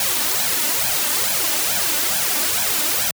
white noise with flanger, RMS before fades -20 dBFS, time 0-3.11 s, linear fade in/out 2 ms, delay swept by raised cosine 1.2 to 3.4 ms, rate 2.3 Hz, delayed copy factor +0.8, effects high-pass 100 Hz 12 dB/octave

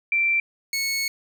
sine / 20% pulse tone pair in turn, 2349 / 2200 Hz, D7 / C#7, 0 / -14 cents, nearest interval minor second, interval 114 cents, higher first, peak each -18 / -18 dBFS, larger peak neither, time 0.12-0.4 / 0.73-1.08 s, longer second, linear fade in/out 2 ms, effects none

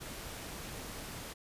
pink noise, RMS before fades -44 dBFS, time 0-1.34 s, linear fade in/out 20 ms, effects resampled to 32000 Hz

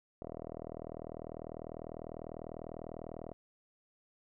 5% pulse tone with low-pass filter, 40.05 Hz, E1, 49 cents flat, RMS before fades -45 dBFS, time 0.22-3.33 s, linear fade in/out 0 ms, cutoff 700 Hz, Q 5.8, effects none

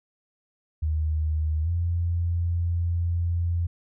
sine tone with pitch glide, 77.78 to 85.81 Hz, D#2 to F2, 0 to -30 cents, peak -22 dBFS, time 0.82-3.67 s, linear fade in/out 10 ms, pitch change +170 cents, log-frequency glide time 1.63-1.69 s, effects none

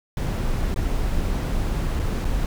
brown noise with dropouts, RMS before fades -23 dBFS, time 0.17-2.46 s, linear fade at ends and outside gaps 1 ms, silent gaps 0.743-0.76 / 1.993-1.997 / 2.246-2.251 s, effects none

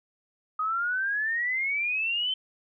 sine exponential sweep, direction up, 1244.5 to 3100 Hz, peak -25 dBFS, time 0.59-2.34 s, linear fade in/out 5 ms, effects none

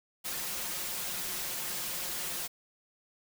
white noise with comb filter, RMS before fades -36 dBFS, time 0.24-2.48 s, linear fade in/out 20 ms, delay 5.6 ms, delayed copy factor +0.65, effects none

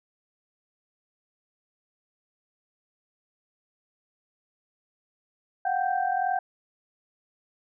sine tone cluster, 723 / 765 / 1568 Hz, F#5 / G5 / G6, -40 / -42 / 0 cents, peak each -27 / -26 / -34 dBFS, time 5.65-6.39 s, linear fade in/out 5 ms, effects none

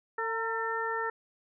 harmonic tone with a mistuned harmonic, 450.2 Hz, A4, 40 cents sharp, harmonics 1 / 2 / 3 / 4, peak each -35 / -35 / -35 / -35 dBFS, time 0.18-1.1 s, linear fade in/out 5 ms, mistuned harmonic 2, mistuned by +29 cents, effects none

